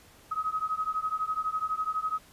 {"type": "beating tone pair", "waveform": "sine", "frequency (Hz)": [1263, 1275], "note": ["D#6", "D#6"], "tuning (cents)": [26, 42], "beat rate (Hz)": 12, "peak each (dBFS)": -31, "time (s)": [0.31, 2.19], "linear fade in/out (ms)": 10, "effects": ["pink hiss -56 dBFS RMS until 2.32 s", "resampled to 32000 Hz"]}